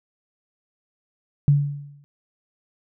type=tone with exponential decay; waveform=sine; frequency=143.4 Hz; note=D3; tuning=41 cents flat; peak=-10 dBFS; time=1.48-2.04 s; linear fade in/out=0 ms; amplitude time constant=120 ms; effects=none